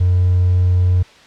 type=tone with hard clipping; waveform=triangle; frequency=90.3 Hz; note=F#2; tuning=42 cents flat; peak=-11 dBFS; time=0-1.03 s; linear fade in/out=10 ms; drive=4 dB; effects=white hiss -44 dBFS RMS until 1.26 s + low-pass 4000 Hz 12 dB/octave